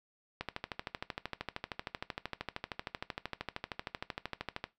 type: click train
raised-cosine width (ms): 0.3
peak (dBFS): -20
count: 56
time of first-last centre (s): 0.41-4.641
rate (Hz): 13
effects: noise-tail reverb RT60 0.2 s tail -17 dB re dry